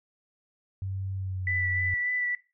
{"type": "tone with pitch glide", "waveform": "sine", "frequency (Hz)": [96, 91.88], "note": ["G2", "F#2"], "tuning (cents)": [-36, -12], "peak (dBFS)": -30, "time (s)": [0.82, 1.94], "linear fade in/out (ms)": 0, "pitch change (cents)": -76, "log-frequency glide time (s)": [1.15, 1.5]}
{"type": "tone with vibrato", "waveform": "sine", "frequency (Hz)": 1975.5, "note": "B6", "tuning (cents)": 0, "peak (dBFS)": -26, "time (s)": [1.47, 2.35], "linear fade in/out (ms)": 2, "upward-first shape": "sine", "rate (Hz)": 3.4, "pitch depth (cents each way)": 16}
{"effects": ["noise-tail reverb RT60 0.3 s tail -17 dB re dry"]}